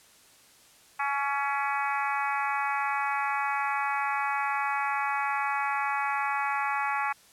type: harmonic tone with a mistuned harmonic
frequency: 281.1 Hz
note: C#4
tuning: 24 cents sharp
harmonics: 3 / 4 / 5 / 6 / 7 / 8 / 9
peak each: -30 / -32 / -34 / -36 / -37 / -38 / -39 dBFS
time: 0.99-7.13 s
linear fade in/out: 10 ms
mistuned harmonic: 5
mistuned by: -33 cents
effects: white hiss -57 dBFS RMS until 7.32 s + low-pass 11000 Hz 12 dB/octave